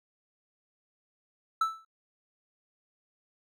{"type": "tone with exponential decay", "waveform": "triangle", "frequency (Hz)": 1318.5, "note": "E6", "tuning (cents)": 0, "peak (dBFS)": -19, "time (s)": [1.61, 1.85], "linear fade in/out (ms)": 5, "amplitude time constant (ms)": 52, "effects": ["noise-tail reverb RT60 0.1 s tail -25 dB re dry"]}